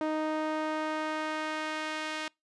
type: tone with band-pass filter sweep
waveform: sawtooth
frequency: 310.5 Hz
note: D#4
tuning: 3 cents flat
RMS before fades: -33 dBFS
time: 0.01-2.28 s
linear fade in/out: 2 ms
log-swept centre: 620 to 2600 Hz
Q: 0.76
effects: noise-tail reverb RT60 0.2 s tail -26 dB re dry + resampled to 24000 Hz